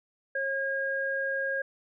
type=tone pair together; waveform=sine; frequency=543 / 1627.2 Hz; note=C#5 / G#6; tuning=-36 / -36 cents; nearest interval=octave + perfect fifth; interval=1900 cents; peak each=-32 / -29 dBFS; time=0.35-1.62 s; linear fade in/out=5 ms; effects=none